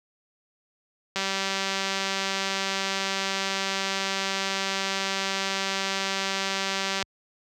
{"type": "click train", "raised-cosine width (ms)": 0.2, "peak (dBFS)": -10, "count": 1139, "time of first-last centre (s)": [1.16, 7.026], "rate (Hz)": 194, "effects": ["high-pass 60 Hz 12 dB/octave"]}